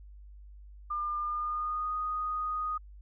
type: tone with pitch glide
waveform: sine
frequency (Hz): 1202 to 1241.5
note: D6 to D#6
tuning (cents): +40 to -4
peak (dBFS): -30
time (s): 0.9-2.78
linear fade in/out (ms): 10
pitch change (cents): +56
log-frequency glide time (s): 1.2-1.94
effects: added 50 Hz sine -47 dBFS peak until 3.01 s

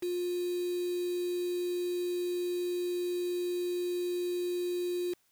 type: tone with quantisation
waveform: sine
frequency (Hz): 354.7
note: F4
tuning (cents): +27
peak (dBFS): -30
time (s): 0.02-5.14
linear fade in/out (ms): 10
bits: 7
effects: white hiss -71 dBFS RMS until 5.31 s

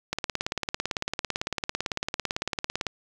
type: click train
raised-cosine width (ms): 0.2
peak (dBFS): -10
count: 50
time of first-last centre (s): 0.13-2.867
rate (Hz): 17.9
effects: 8-bit

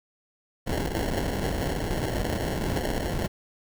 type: noise with sample-and-hold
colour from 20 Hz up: pink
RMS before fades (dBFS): -28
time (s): 0.66-3.28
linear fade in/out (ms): 20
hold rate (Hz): 1225
effects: none

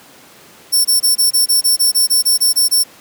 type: tone bursts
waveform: 10% pulse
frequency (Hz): 5430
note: F8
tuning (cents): -50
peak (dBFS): -4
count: 14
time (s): 0.72-2.839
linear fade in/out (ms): 20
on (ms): 130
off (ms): 23
effects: pink hiss -42 dBFS RMS until 3 s + high-pass 200 Hz 12 dB/octave

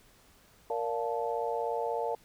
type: chord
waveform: sine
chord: Bb major seventh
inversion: none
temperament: just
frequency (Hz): 466.2 / 582.7 / 699.2 / 874.1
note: Bb4 / D5 / F5 / A5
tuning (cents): 0 / -14 / +2 / -12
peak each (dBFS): -33 / -37 / -36 / -35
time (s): 0.7-2.15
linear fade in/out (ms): 2
effects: pink hiss -61 dBFS RMS until 2.24 s

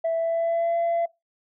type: tone with pitch glide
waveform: sine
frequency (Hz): 659.3 to 678.2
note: E5 to E5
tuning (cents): 0 to +49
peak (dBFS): -19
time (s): 0.04-1.06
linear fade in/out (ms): 10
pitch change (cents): +49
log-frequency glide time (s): 0.15-0.76
effects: noise-tail reverb RT60 0.2 s tail -21 dB re dry + tanh soft clip ceiling -19 dBFS

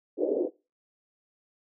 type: band-pass noise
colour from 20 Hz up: pink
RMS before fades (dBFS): -27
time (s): 0.17-0.5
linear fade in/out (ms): 50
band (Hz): 310 to 550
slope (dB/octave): 48
effects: noise-tail reverb RT60 0.3 s tail -22 dB re dry

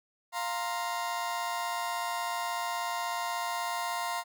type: chord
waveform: 35% pulse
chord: F suspended fourth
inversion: none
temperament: just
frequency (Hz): 698.5 / 931.3 / 1047.7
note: F5 / Bb5 / C6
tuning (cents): 0 / -2 / +2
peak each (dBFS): -34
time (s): 0.32-4.24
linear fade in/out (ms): 50
effects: none

